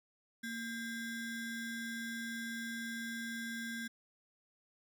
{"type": "ring-modulated tone", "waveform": "square", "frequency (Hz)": 913, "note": "A#5", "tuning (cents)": -36, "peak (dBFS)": -37, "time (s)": [0.43, 3.88], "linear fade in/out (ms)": 10, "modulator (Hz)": 682, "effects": []}